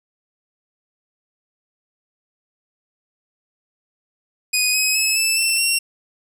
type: tone with pitch steps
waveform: 15% pulse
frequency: 2489 / 2537 / 2586 / 2635 / 2686 / 2738 Hz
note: D#7 / D#7 / E7 / E7 / E7 / F7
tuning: 0 / +33 / -34 / -1 / +32 / -35 cents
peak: -9 dBFS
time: 4.53-5.79 s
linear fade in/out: 10 ms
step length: 210 ms
effects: none